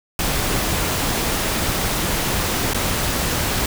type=noise with dropouts; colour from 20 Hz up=pink; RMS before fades=-21 dBFS; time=0.19-3.66 s; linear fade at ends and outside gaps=2 ms; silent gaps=2.735-2.745 s; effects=none